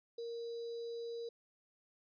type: tone with sample-and-hold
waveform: sine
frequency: 466.2 Hz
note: A#4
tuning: in tune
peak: -40 dBFS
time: 0.18-1.29 s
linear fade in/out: 5 ms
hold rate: 4410 Hz
effects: resampled to 11025 Hz